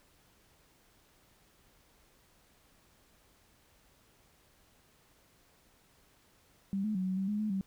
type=tone with pitch steps; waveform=sine; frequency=195.7 / 214.2 / 186 / 187.1 / 192.7 / 208.6 / 214 / 192.5 Hz; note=G3 / A3 / F#3 / F#3 / G3 / G#3 / A3 / G3; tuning=-3 / -46 / +9 / +20 / -29 / +8 / -48 / -31 cents; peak=-30 dBFS; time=6.73-7.61 s; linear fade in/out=0 ms; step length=110 ms; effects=pink hiss -66 dBFS RMS until 7.66 s